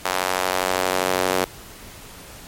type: tone with high-pass filter sweep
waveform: sawtooth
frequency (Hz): 92.5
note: F#2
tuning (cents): 0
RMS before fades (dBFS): -22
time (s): 0.05-1.45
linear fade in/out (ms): 5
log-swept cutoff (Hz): 800 to 440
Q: 1.1
effects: pink hiss -41 dBFS RMS until 2.47 s + MP3 64 kbps